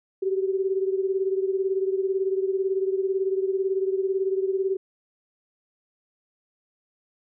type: beating tone pair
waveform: sine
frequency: 380.7 / 398.7 Hz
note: F#4 / G4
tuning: +49 / +29 cents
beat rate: 18 Hz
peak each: -23 / -28 dBFS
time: 0.22-4.77 s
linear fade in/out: 10 ms
effects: none